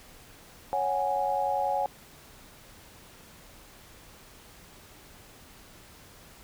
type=chord; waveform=sine; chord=C# suspended fourth; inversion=none; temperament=equal; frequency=554.4 / 740 / 830.6 Hz; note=C#5 / F#5 / G#5; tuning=0 / 0 / 0 cents; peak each=-31 / -30 / -28 dBFS; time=0.73-1.86 s; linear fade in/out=0 ms; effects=pink hiss -52 dBFS RMS until 6.43 s